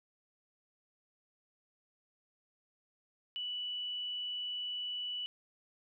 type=tone; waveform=sine; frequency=2960 Hz; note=F#7; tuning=in tune; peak=-36 dBFS; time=3.36-5.26 s; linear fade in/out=0 ms; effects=none